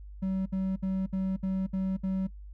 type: tone bursts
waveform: triangle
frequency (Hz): 190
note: F#3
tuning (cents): +46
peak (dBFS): -25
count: 7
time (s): 0.22-2.272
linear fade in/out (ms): 10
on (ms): 240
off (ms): 62
effects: noise-tail reverb RT60 0.1 s tail -19 dB re dry + added 50 Hz sine -42 dBFS peak until 2.53 s